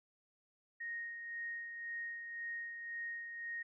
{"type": "tone with tremolo", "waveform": "sine", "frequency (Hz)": 1864.7, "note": "A#6", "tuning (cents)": 0, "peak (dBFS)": -39, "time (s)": [0.8, 3.63], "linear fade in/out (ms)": 10, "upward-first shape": "sine", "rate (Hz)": 1.9, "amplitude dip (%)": 45, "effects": []}